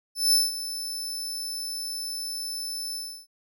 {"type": "tone with ADSR envelope", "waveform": "sawtooth", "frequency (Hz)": 5274, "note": "E8", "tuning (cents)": 0, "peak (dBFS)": -14, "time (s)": [0.15, 3.27], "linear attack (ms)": 180, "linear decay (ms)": 180, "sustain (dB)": -14, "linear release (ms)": 320, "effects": []}